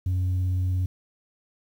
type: tone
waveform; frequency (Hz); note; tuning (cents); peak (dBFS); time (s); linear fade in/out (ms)
sine; 91.7; F#2; -15; -19; 0.06-0.86; 5
effects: tanh soft clip ceiling -21 dBFS + 9-bit